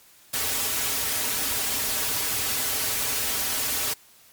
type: noise with comb filter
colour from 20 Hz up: white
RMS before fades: -26 dBFS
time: 0.33-3.94 s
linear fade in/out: 10 ms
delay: 5.7 ms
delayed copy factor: -0.8
effects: white hiss -54 dBFS RMS until 4.32 s + MP3 96 kbps